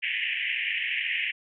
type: band-pass noise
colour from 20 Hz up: pink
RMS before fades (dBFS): -29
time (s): 0.02-1.32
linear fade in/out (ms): 20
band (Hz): 1800 to 3000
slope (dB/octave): 96
effects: none